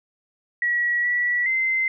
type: tone with pitch steps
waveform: sine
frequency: 1923 / 1946 / 2071 Hz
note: B6 / B6 / C7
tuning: -47 / -26 / -18 cents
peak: -19 dBFS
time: 0.62-1.88 s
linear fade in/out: 2 ms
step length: 420 ms
effects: none